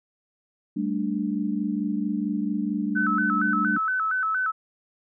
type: chord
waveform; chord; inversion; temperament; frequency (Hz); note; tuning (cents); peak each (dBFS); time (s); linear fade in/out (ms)
sine; G suspended second; none; just; 196 / 220.5 / 294; G3 / A3 / D4; 0 / +4 / +2; -28; 0.76-3.78; 10
type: tone with vibrato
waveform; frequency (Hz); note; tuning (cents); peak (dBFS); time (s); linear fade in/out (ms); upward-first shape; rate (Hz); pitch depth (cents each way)
sine; 1403; F6; +8; -22; 2.95-4.52; 20; square; 4.3; 130
effects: none